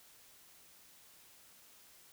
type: silence
effects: white hiss -61 dBFS RMS until 2.12 s